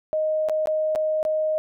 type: tone with dropouts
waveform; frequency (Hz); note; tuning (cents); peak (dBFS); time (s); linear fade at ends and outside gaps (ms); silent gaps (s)
sine; 622.3; D#5; 0; -20; 0.13-1.58; 0; 0.487-0.496 / 0.658-0.672 / 0.951-0.958 / 1.229-1.251
effects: none